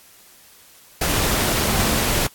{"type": "tone in noise", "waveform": "sine", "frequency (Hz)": 218, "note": "A3", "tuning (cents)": -16, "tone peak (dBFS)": -28, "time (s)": [1.64, 2.04], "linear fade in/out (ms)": 5, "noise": "pink", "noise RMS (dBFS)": -20, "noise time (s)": [1.01, 2.27], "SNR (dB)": -11, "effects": ["white hiss -49 dBFS RMS until 2.34 s", "AAC 64 kbps"]}